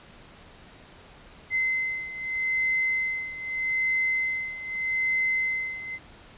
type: beating tone pair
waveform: sine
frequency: 2059 / 2059.81 Hz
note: C7 / C7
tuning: -28 / -28 cents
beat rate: 0.81 Hz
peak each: -26 / -30 dBFS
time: 1.5-5.99 s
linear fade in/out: 50 ms
effects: pink hiss -50 dBFS RMS until 6.37 s + resampled to 8000 Hz